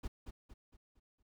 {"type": "noise with echo", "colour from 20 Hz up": "brown", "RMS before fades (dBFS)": -40, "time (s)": [0.03, 0.08], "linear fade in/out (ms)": 10, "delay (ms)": 230, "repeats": 5, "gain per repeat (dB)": -7, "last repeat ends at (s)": 1.23, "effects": []}